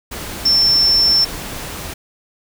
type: tone in noise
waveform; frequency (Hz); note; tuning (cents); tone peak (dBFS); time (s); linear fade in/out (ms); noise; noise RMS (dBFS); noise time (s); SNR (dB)
sine; 5380; E8; +34; -10; 0.45-1.25; 10; pink; -28; 0.11-1.94; +15
effects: none